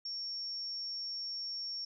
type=tone; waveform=sine; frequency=5490 Hz; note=F8; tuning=31 cents flat; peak=-37 dBFS; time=0.05-1.85 s; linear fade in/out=5 ms; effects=none